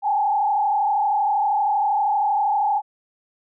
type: tone with frequency modulation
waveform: sine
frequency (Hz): 827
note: G#5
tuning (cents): -8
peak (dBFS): -17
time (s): 0.02-2.82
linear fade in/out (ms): 50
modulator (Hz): 32.7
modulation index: 1.3
effects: none